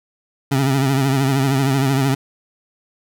25% pulse tone with vibrato, 135.5 Hz, C#3, 39 cents flat, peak -11 dBFS, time 0.51-2.15 s, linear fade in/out 10 ms, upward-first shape triangle, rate 13 Hz, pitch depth 81 cents each way, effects none

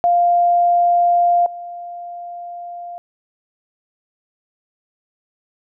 sine tone with level steps, 698.5 Hz, F5, in tune, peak -11 / -28 dBFS, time 0.04-2.98 s, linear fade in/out 0 ms, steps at 1.46 s, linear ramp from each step 2 ms, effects none

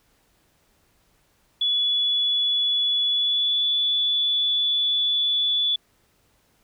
sine tone with pitch glide, 3415 to 3449 Hz, G#7 to A7, +48 to -35 cents, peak -19 dBFS, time 1.61-5.76 s, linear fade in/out 5 ms, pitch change +17 cents, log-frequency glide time 3.11-3.65 s, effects pink hiss -64 dBFS RMS until 6.63 s

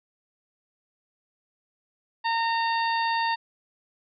harmonic tone, 917 Hz, A#5, 29 cents flat, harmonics 1 / 2 / 3 / 4 / 5, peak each -24 / -30 / -35 / -37 / -36 dBFS, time 2.24-3.36 s, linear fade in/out 20 ms, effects none

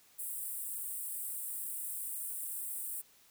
pink high-pass noise, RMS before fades -40 dBFS, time 0.18-3.02 s, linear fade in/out 20 ms, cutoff 8100 Hz, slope 96 dB/octave, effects white hiss -64 dBFS RMS until 3.3 s

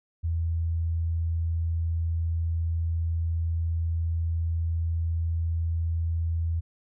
sine tone, 82.8 Hz, E2, 8 cents sharp, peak -24 dBFS, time 0.23-6.61 s, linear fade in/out 20 ms, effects none

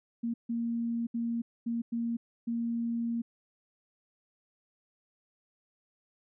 sine tone bursts at uneven times, 233.1 Hz, A#3, in tune, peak -29 dBFS, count 6, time 0.23-0.34 / 0.49-1.07 / 1.14-1.42 / 1.66-1.82 / 1.92-2.17 / 2.47-3.22 s, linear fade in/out 10 ms, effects none

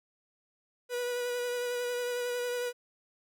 45% pulse tone with vibrato, 488.9 Hz, B4, 18 cents flat, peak -31 dBFS, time 0.89-2.73 s, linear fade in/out 50 ms, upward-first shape sine, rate 11 Hz, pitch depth 18 cents each way, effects none

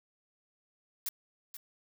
blue noise with echo, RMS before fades -35 dBFS, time 1.06-1.09 s, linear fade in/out 2 ms, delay 480 ms, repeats 1, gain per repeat -10 dB, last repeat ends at 1.57 s, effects none

